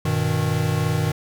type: chord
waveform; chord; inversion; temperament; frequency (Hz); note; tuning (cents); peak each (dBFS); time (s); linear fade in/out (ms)
square; G augmented; none; equal with one note detuned; 98 / 121.28 / 155.56; G2 / B2 / D#3; 0 / -31 / 0; -26 / -25 / -23; 0.05-1.12; 5
effects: none